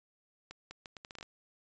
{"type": "accelerating click train", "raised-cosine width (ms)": 0.2, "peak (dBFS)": -28, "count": 10, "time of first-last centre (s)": [0.51, 1.228], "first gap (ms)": 200, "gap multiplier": 0.74, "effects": ["resampled to 16000 Hz"]}